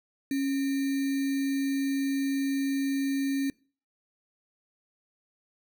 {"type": "tone with sample-and-hold", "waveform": "sine", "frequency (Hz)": 274.2, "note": "C#4", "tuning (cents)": -19, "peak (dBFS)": -25, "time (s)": [0.31, 3.5], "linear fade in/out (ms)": 2, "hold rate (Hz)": 2100, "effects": ["noise-tail reverb RT60 0.4 s tail -24 dB re dry"]}